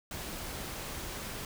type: noise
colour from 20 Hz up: pink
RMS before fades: -40 dBFS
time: 0.11-1.45 s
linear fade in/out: 2 ms
effects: none